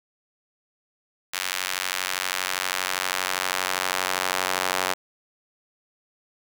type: tone with high-pass filter sweep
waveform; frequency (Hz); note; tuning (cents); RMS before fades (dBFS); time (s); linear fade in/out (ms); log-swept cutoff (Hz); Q
sawtooth; 92.5; F#2; 0; -27; 1.33-4.94; 10; 1900 to 820; 0.78
effects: none